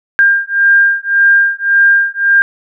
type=beating tone pair; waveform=sine; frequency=1600 / 1601.8 Hz; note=G6 / G6; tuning=+35 / +37 cents; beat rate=1.8 Hz; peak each=-10 dBFS; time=0.19-2.42 s; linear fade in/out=0 ms; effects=none